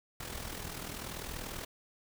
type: noise with amplitude modulation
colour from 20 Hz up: pink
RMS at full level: -39 dBFS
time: 0.2-1.65 s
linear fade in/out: 5 ms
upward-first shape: sine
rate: 40.5 Hz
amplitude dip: 60%
effects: none